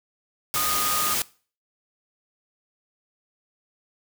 sine tone in noise, 1234 Hz, D#6, 15 cents flat, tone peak -27 dBFS, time 0.56-1.14 s, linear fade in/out 0 ms, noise white, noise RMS -25 dBFS, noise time 0.54-1.22 s, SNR -5 dB, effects noise-tail reverb RT60 0.4 s tail -21 dB re dry

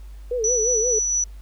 sine tone with vibrato, 466.2 Hz, A#4, in tune, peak -21 dBFS, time 0.31-0.99 s, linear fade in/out 5 ms, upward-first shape sine, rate 5.7 Hz, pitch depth 130 cents each way
sine tone with tremolo, 5920 Hz, F#8, in tune, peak -18 dBFS, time 0.44-1.24 s, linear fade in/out 2 ms, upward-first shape sine, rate 4.4 Hz, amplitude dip 25%
effects added 50 Hz sine -36 dBFS peak until 1.41 s + pink hiss -57 dBFS RMS until 1.41 s

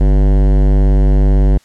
sine tone with hard clipping, 49 Hz, G1, in tune, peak -9 dBFS, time 0-1.58 s, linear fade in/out 10 ms, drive 18 dB, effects white hiss -51 dBFS RMS until 1.64 s + low-pass 8000 Hz 12 dB/octave

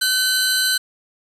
sawtooth tone pair together, 1522 / 4063 Hz, F#6 / B7, +48 / +48 cents, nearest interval octave + perfect fourth, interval 1700 cents, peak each -16 dBFS, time 0.01-0.78 s, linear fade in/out 10 ms, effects resampled to 32000 Hz + 7-bit

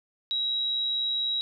sine tone, 3856 Hz, B7, 42 cents flat, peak -25 dBFS, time 0.31-1.41 s, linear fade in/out 0 ms, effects none

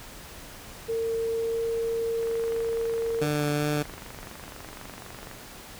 sine tone with pitch glide, 455.1 to 458.3 Hz, A#4 to A#4, -42 to -29 cents, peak -25 dBFS, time 0.88-3.27 s, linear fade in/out 20 ms, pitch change +13 cents, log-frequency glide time 1.32-1.58 s
click train, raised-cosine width 0.5 ms, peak -26 dBFS, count 75, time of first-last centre 2.23-5.313 s, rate 24 Hz
15% pulse tone with vibrato, 148 Hz, D3, 14 cents sharp, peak -18 dBFS, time 3.21-3.83 s, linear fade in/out 10 ms, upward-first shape sine, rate 2.6 Hz, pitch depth 11 cents each way
effects pink hiss -44 dBFS RMS until 5.79 s

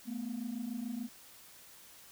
sine tone pair together, 220 / 246.9 Hz, A3 / B3, 0 / 0 cents, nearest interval major second, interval 200 cents, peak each -38 / -37 dBFS, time 0.05-1.09 s, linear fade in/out 50 ms, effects tanh soft clip ceiling -32 dBFS + white hiss -56 dBFS RMS until 2.11 s

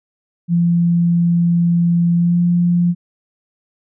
sine tone with pitch glide, 171.4 to 174.19 Hz, F3 to F3, -32 to -4 cents, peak -11 dBFS, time 0.48-2.95 s, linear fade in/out 50 ms, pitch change +28 cents, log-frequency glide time 2.15-2.4 s, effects none

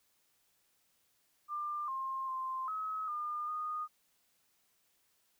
sine tone with pitch steps, 1194 / 1062 / 1046 / 1279 / 1209 / 1232 Hz, D6 / C6 / C6 / D#6 / D6 / D#6, +28 / +25 / -1 / +47 / +50 / -17 cents, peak -35 dBFS, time 1.48-3.88 s, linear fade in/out 50 ms, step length 400 ms, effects white hiss -74 dBFS RMS until 5.39 s

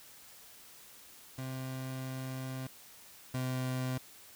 30% pulse tone pair in turn, 130.81 / 128.56 Hz, C3 / C3, 0 / -30 cents, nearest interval unison, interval 30 cents, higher first, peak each -35 / -30 dBFS, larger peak second, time 1.38-2.67 / 3.34-3.98 s, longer first, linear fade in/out 5 ms, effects white hiss -55 dBFS RMS until 4.35 s

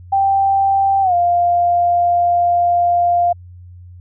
sine tone with pitch glide, 784 to 698.5 Hz, G5 to F5, 0 to 0 cents, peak -11 dBFS, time 0.12-3.33 s, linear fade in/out 10 ms, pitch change -200 cents, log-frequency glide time 1.02-1.14 s, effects added 89 Hz sine -35 dBFS peak until 4 s

